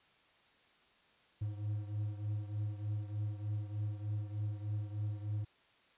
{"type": "beating tone pair", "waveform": "triangle", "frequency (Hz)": [103.83, 107.13], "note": ["G#2", "A2"], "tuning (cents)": [0, -46], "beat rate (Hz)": 3.3, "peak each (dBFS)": [-35, -40], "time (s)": [1.41, 5.45], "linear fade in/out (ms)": 10, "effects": ["white hiss -67 dBFS RMS until 5.97 s", "resampled to 8000 Hz"]}